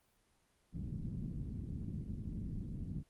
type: low-pass noise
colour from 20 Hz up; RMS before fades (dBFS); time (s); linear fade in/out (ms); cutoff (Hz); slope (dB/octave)
white; -42; 0.72-3.04; 50; 210; 24
effects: pink hiss -74 dBFS RMS until 3.09 s + Opus 24 kbps